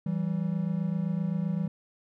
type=tone pair together; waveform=triangle; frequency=164.81 / 192.53 Hz; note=E3 / G3; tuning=0 / -31 cents; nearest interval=minor third; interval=269 cents; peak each=-27 / -28 dBFS; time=0.06-1.68 s; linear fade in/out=5 ms; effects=none